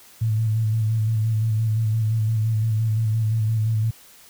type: tone with vibrato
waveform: sine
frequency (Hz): 110.3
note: A2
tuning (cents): +5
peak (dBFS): -18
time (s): 0.21-3.91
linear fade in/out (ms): 10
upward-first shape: square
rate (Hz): 5.8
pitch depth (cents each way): 32
effects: white hiss -49 dBFS RMS until 4.29 s